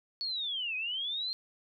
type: linear two-way sweep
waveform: sine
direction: down then up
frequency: 4450 to 2478 to 4220 Hz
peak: -32 dBFS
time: 0.21-1.33 s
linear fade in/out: 0 ms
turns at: 0.76 s
effects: none